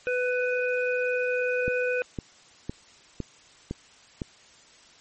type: harmonic tone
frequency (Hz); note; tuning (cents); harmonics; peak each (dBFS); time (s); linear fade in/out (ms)
498.1; B4; +15; 1 / 3 / 5; -25 / -30 / -32; 0.07-2.02; 0
type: click train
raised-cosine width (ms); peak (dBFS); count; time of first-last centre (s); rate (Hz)
3; -17; 6; 1.68-4.218; 1.97
effects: white hiss -54 dBFS RMS until 5 s + MP3 32 kbps